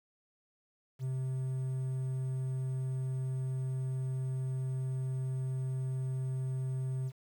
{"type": "tone with quantisation", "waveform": "triangle", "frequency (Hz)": 130.5, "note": "C3", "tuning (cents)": -4, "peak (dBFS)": -30, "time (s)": [0.99, 7.12], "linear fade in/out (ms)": 50, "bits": 10, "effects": []}